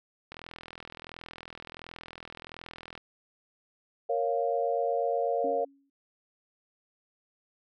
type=click train; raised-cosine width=0.3 ms; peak=-26 dBFS; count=111; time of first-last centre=0.32-2.977 s; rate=41.4 Hz
type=chord; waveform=sine; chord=Bb minor; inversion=none; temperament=equal; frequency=466.2 / 554.4 / 698.5 Hz; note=Bb4 / Db5 / F5; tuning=0 / 0 / 0 cents; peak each=-30 dBFS; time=4.09-5.65 s; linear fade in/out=10 ms
type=tone with exponential decay; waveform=sine; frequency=277.2 Hz; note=C#4; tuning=in tune; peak=-33 dBFS; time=5.44-5.9 s; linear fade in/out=5 ms; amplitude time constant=100 ms
effects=none